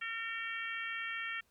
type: harmonic tone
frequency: 455.5 Hz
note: A#4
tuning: 40 cents flat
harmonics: 3 / 4 / 5 / 6 / 7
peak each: -44 / -40 / -43 / -45 / -48 dBFS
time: 0.01-1.41 s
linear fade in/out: 10 ms
effects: pink hiss -73 dBFS RMS until 1.5 s